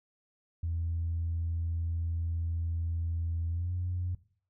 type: tone with pitch glide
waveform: sine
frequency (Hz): 83.5 to 89.49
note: E2 to F2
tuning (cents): +23 to +43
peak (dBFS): -29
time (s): 0.63-4.15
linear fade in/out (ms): 5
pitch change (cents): +120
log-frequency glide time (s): 3.49-3.73
effects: noise-tail reverb RT60 0.5 s tail -18 dB re dry + tanh soft clip ceiling -25 dBFS